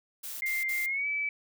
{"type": "noise bursts", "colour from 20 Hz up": "blue", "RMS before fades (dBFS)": -39, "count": 3, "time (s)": [0.23, 0.864], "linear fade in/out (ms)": 10, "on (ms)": 180, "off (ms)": 47}
{"type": "tone with pitch glide", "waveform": "sine", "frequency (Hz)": [2099, 2302], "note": ["C7", "D7"], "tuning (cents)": [5, -35], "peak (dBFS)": -28, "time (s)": [0.42, 1.29], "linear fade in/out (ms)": 2, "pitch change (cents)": 160, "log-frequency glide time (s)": [0.85, 1.07]}
{"effects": []}